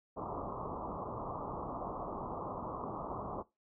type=low-pass noise; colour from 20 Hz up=white; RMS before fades=-41 dBFS; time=0.16-3.43 s; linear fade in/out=20 ms; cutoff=1200 Hz; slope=96 dB/octave; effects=noise-tail reverb RT60 0.2 s tail -18 dB re dry